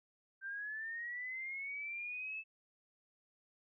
sine linear sweep, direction up, 1558 to 2631 Hz, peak -40 dBFS, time 0.41-2.44 s, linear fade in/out 50 ms, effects none

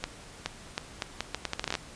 accelerating click train, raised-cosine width 0.2 ms, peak -12 dBFS, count 15, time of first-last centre 0.04-1.752 s, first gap 420 ms, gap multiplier 0.76, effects pink hiss -48 dBFS RMS until 1.95 s + resampled to 22050 Hz

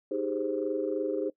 sine chord, Ab major seventh, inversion second, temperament equal, 311.1 / 392 / 415.3 / 523.3 Hz, Eb4 / G4 / Ab4 / C5, 0 / 0 / 0 / 0 cents, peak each -33 dBFS, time 0.11-1.3 s, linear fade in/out 5 ms, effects noise-tail reverb RT60 0.1 s tail -21 dB re dry + tanh soft clip ceiling -17 dBFS

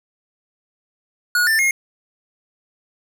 square tone with pitch steps, 1452 / 1780 / 2145 Hz, F#6 / A6 / C7, -33 / +20 / +42 cents, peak -15 dBFS, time 1.35-1.71 s, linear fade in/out 2 ms, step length 120 ms, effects none

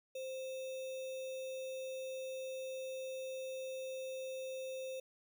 sine tone with sample-and-hold, 523.3 Hz, C5, in tune, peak -40 dBFS, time 0.15-5 s, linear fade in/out 5 ms, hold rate 3150 Hz, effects none

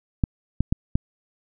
clicks, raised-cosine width 5 ms, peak -7 dBFS, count 4, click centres 0.238 / 0.606 / 0.725 / 0.955 s, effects none

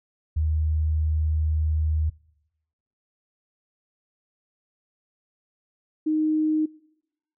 sine tone pair in turn, 77.8 / 310.1 Hz, D#2 / D#4, 0 / -6 cents, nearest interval 2 octaves, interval 2394 cents, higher second, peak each -20 dBFS, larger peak neither, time 0.36-2.1 / 6.06-6.66 s, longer first, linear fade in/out 10 ms, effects noise-tail reverb RT60 0.9 s tail -24 dB re dry

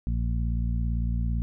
harmonic tone, 57.8 Hz, A#1, 14 cents flat, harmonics 1 / 2 / 3 / 4, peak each -25 / -31 / -35 / -37 dBFS, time 0.07-1.42 s, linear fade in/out 0 ms, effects none

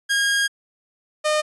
sawtooth tone pair in turn, 1628 / 609.8 Hz, G#6 / D#5, -35 / -35 cents, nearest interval octave + perfect fourth, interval 1700 cents, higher first, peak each -14 dBFS, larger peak neither, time 0.09-0.48 / 1.24-1.42 s, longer first, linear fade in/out 20 ms, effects resampled to 24000 Hz

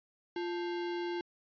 sine tone with sample-and-hold, 347.9 Hz, F4, 7 cents flat, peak -33 dBFS, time 0.36-1.21 s, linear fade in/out 2 ms, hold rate 1225 Hz, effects resampled to 11025 Hz

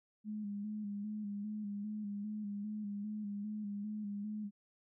sine tone with vibrato, 207.7 Hz, G#3, in tune, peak -38 dBFS, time 0.24-4.51 s, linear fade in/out 50 ms, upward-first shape square, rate 2.5 Hz, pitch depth 39 cents each way, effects none

